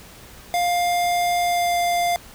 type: tone with pitch glide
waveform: square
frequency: 703 to 698.5 Hz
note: F5 to F5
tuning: +11 to 0 cents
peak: -19 dBFS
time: 0.54-2.16 s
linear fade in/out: 0 ms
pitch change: -11 cents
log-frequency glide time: 1.41-1.75 s
effects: added 60 Hz sine -51 dBFS peak until 2.34 s + pink hiss -44 dBFS RMS until 2.34 s